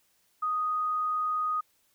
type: tone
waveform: sine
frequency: 1244.5 Hz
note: D#6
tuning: in tune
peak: -26 dBFS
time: 0.42-1.61 s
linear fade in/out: 10 ms
effects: white hiss -69 dBFS RMS until 1.94 s